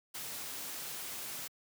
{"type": "noise", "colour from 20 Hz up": "white", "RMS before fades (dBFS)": -42, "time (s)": [0.14, 1.48], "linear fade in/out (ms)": 10, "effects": ["high-pass 100 Hz 12 dB/octave"]}